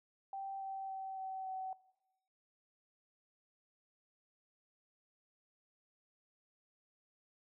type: tone with pitch steps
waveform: sine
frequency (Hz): 780 / 774.2 / 768.4 / 762.6 / 756.9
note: G5 / G5 / G5 / G5 / F#5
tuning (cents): -9 / -22 / -35 / -48 / +39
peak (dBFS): -40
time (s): 0.33-1.73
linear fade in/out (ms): 2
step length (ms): 280
effects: noise-tail reverb RT60 0.9 s tail -19 dB re dry

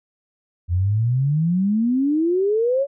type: exponential sweep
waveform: sine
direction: up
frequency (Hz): 84.1 to 572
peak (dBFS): -16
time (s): 0.68-2.87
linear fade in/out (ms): 50
effects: none

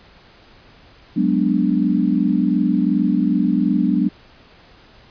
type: chord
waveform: sine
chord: G# half-diminished seventh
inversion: third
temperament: equal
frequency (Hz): 185 / 207.7 / 246.9 / 293.7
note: F#3 / G#3 / B3 / D4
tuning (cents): 0 / 0 / 0 / 0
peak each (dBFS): -20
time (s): 1.16-4.09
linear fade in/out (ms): 10
effects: pink hiss -48 dBFS RMS until 5.1 s + resampled to 11025 Hz

